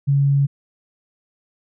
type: tone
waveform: sine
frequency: 140 Hz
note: C#3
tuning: 18 cents sharp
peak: -13 dBFS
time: 0.07-0.47 s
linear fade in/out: 20 ms
effects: none